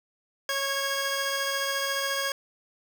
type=tone pair together; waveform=15% pulse; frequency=551 / 1638.8 Hz; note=C#5 / G#6; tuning=-11 / -24 cents; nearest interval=octave + perfect fifth; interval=1887 cents; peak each=-23 dBFS; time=0.49-2.32 s; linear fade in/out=2 ms; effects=none